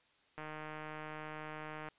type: click train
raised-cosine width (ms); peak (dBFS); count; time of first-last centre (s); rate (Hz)
0.5; -30; 233; 0.38-1.886; 154
effects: white hiss -70 dBFS RMS until 1.98 s + resampled to 8000 Hz